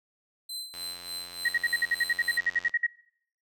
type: tone with tremolo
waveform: sawtooth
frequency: 4066 Hz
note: B7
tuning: 50 cents sharp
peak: -31 dBFS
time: 0.49-2.38 s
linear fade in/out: 5 ms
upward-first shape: sine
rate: 3.4 Hz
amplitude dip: 75%
type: click train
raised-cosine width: 0.2 ms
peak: -27 dBFS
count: 173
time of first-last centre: 0.74-2.695 s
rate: 88 Hz
type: tone bursts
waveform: sine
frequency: 1895 Hz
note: A#6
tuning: 28 cents sharp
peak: -22 dBFS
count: 16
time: 1.45-2.866 s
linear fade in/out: 5 ms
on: 36 ms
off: 56 ms
effects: noise-tail reverb RT60 0.6 s tail -20 dB re dry